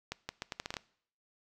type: accelerating click train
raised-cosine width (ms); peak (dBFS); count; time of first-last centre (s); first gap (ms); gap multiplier
0.2; -19; 9; 0.12-0.768; 170; 0.77
effects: noise-tail reverb RT60 0.6 s tail -21 dB re dry